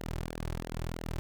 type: tone with flanger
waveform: sawtooth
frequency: 40.95 Hz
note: E1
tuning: 11 cents flat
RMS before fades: -37 dBFS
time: 0-1.19 s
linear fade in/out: 0 ms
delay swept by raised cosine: 0.8 to 4.3 ms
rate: 3 Hz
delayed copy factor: -0.8
effects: none